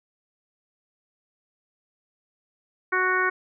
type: harmonic tone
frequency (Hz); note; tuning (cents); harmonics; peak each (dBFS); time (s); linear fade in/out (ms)
370; F#4; 0; 1 / 2 / 3 / 4 / 5 / 6; -28 / -36 / -26 / -24 / -27 / -32; 2.92-3.3; 10
effects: none